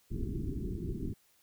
pink low-pass noise, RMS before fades -36 dBFS, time 0.1-1.14 s, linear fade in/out 20 ms, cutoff 400 Hz, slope 96 dB/octave, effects white hiss -68 dBFS RMS until 1.42 s

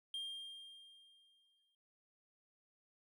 triangle tone with exponential decay, 3203 Hz, G7, 37 cents sharp, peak -38 dBFS, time 0.14-1.75 s, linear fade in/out 2 ms, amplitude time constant 350 ms, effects none

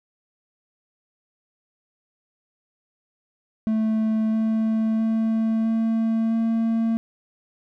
triangle tone with pitch steps, 219.4 / 221.2 / 223 / 224.8 / 226.6 Hz, A3 / A3 / A3 / A3 / A#3, -5 / +9 / +23 / +37 / -49 cents, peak -17 dBFS, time 3.67-6.97 s, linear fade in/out 0 ms, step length 660 ms, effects none

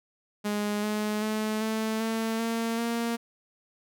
sawtooth tone with pitch steps, 207.7 / 211.7 / 215.8 / 219.9 / 224.2 / 228.5 / 232.9 Hz, G#3 / G#3 / A3 / A3 / A3 / A#3 / A#3, 0 / +33 / -33 / -1 / +33 / -34 / -1 cents, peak -23 dBFS, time 0.44-3.17 s, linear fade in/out 20 ms, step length 390 ms, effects none

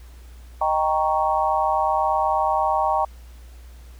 sine chord, Eb dominant seventh, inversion none, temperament equal, 622.3 / 784 / 932.3 / 1108.7 Hz, Eb5 / G5 / Bb5 / Db6, 0 / 0 / 0 / 0 cents, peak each -25 / -22 / -23 / -25 dBFS, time 0.61-3.05 s, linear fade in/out 5 ms, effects added 60 Hz sine -40 dBFS peak until 3.99 s + pink hiss -54 dBFS RMS until 3.99 s

